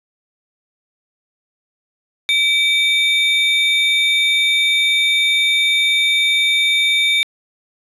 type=tone pair together; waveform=triangle; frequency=2305 / 3642 Hz; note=D7 / A#7; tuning=-33 / -41 cents; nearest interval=minor sixth; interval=792 cents; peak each=-14 / -14 dBFS; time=2.29-7.23 s; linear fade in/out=0 ms; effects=resampled to 32000 Hz + 8-bit